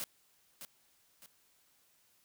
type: noise with echo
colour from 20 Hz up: white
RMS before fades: -39 dBFS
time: 0-0.04 s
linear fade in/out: 0 ms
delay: 610 ms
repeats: 2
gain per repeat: -8 dB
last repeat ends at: 1.26 s
effects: white hiss -70 dBFS RMS until 2.24 s